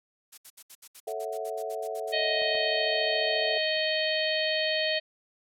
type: noise bursts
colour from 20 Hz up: blue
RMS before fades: -44 dBFS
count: 15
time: 0.32-2.128 s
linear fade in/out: 10 ms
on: 58 ms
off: 67 ms
type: chord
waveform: sine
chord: F# minor seventh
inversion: first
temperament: equal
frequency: 440 / 554.4 / 659.3 / 740 Hz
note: A4 / C#5 / E5 / F#5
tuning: 0 / 0 / 0 / 0 cents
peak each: -35 / -40 / -35 / -38 dBFS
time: 1.07-3.58 s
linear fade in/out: 5 ms
type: harmonic tone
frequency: 625 Hz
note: D#5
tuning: 8 cents sharp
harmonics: 1 / 3 / 4 / 5 / 6 / 7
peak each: -29 / -32 / -35 / -32 / -37 / -33 dBFS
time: 2.12-5 s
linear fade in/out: 20 ms
type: clicks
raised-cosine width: 1 ms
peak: -34 / -32 / -42 dBFS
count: 3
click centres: 2.419 / 2.552 / 3.769 s
effects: low-pass 12000 Hz 12 dB/octave